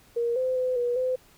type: tone with pitch steps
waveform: sine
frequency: 470.9 / 514 / 508 / 483.8 / 511 Hz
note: A#4 / C5 / B4 / B4 / C5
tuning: +18 / -31 / +49 / -36 / -41 cents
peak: -23 dBFS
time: 0.16-1.16 s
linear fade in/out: 10 ms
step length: 200 ms
effects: pink hiss -57 dBFS RMS until 1.37 s